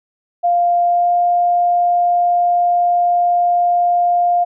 sine tone with pitch glide, 698.5 to 703 Hz, F5 to F5, 0 to +11 cents, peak -11 dBFS, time 0.43-4.45 s, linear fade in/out 20 ms, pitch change +11 cents, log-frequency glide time 0.83-1.12 s, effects none

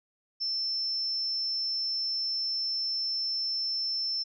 sine tone, 5330 Hz, E8, 18 cents sharp, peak -28 dBFS, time 0.4-4.24 s, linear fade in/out 20 ms, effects none

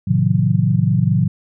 sine chord, A diminished seventh, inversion none, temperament equal with one note detuned, 110 / 130.81 / 155.56 / 180.56 Hz, A2 / C3 / Eb3 / Gb3, 0 / 0 / 0 / -42 cents, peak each -18 dBFS, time 0.07-1.28 s, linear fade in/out 10 ms, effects none

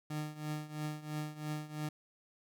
30% pulse tone with tremolo, 151.8 Hz, D#3, 42 cents flat, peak -32 dBFS, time 0.1-1.89 s, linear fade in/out 5 ms, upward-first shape triangle, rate 3 Hz, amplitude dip 85%, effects none

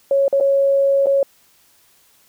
sine tone with dropouts, 552 Hz, C#5, 7 cents flat, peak -12 dBFS, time 0.11-1.23 s, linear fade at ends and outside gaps 2 ms, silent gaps 0.281-0.327 / 0.401-0.408 / 1.06-1.068 s, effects white hiss -55 dBFS RMS until 2.28 s

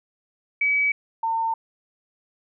sine tone pair in turn, 2280 / 904.8 Hz, C#7 / A5, +48 / +48 cents, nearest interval octave + major third, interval 1600 cents, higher first, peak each -18 / -21 dBFS, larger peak first, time 0.61-0.92 / 1.23-1.54 s, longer neither, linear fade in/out 5 ms, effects none

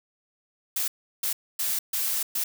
blue noise bursts at uneven times, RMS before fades -27 dBFS, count 5, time 0.76-0.88 / 1.23-1.33 / 1.59-1.79 / 1.93-2.23 / 2.35-2.44 s, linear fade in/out 5 ms, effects none

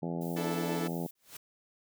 harmonic tone, 84.5 Hz, E2, 43 cents sharp, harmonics 2 / 3 / 4 / 5 / 6 / 7 / 8 / 9 / 10, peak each -35 / -39 / -41 / -43 / -45 / -46 / -47 / -48 / -49 dBFS, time 0.02-1.07 s, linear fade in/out 10 ms
violet noise, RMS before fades -49 dBFS, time 0.21-1.11 s, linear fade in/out 5 ms
sawtooth chord, D suspended second, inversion none, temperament equal with one note detuned, 293.7 / 329.6 / 438.5 Hz, D4 / E4 / A4, 0 / 0 / -6 cents, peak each -35 / -36 / -33 dBFS, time 0.36-0.88 s, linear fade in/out 10 ms
white noise with exponential growth, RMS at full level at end -42 dBFS, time 1.15-1.37 s, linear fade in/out 5 ms, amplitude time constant 46 ms
effects none

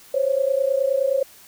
sine tone pair together, 524.4 / 554 Hz, C5 / C#5, +4 / -1 cents, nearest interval minor second, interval 95 cents, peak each -21 / -20 dBFS, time 0.14-1.23 s, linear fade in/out 5 ms, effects white hiss -48 dBFS RMS until 1.47 s

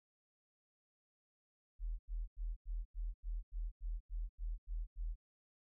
sine tone bursts, 40.52 Hz, E1, 29 cents flat, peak -37 dBFS, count 12, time 1.79-5.158 s, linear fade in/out 50 ms, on 200 ms, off 88 ms, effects none

